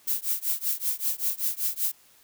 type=noise with tremolo; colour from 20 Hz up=violet; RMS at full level=-24 dBFS; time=0.07-1.92 s; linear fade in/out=10 ms; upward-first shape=triangle; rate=5.2 Hz; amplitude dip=100%; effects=white hiss -58 dBFS RMS until 2.23 s